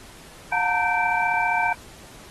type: tone cluster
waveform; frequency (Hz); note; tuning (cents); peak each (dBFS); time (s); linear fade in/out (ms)
sine; 721 / 890 / 925 / 1548 / 2338; F#5 / A5 / A#5 / G6 / D7; -45 / +20 / -14 / -22 / -8; -26; 0.52-1.73; 5
effects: pink hiss -46 dBFS RMS until 2.3 s + AAC 32 kbps